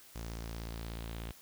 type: tone with low-pass filter sweep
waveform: sawtooth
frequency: 56.6 Hz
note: A1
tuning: 50 cents sharp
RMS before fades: -42 dBFS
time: 0.15-1.32 s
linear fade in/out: 10 ms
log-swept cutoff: 6700 to 3300 Hz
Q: 2.4
effects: white hiss -57 dBFS RMS until 1.41 s